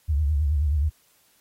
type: tone with vibrato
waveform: sine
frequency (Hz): 74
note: D2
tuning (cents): +14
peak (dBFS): -19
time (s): 0.08-0.9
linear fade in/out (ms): 20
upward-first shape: triangle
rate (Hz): 9.4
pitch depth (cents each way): 150
effects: white hiss -62 dBFS RMS until 1.4 s + AAC 48 kbps